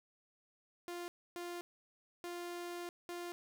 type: tone bursts at uneven times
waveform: sawtooth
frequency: 349.2 Hz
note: F4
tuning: in tune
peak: -38 dBFS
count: 4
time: 0.88-1.08 / 1.36-1.61 / 2.24-2.89 / 3.09-3.32 s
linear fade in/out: 0 ms
effects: none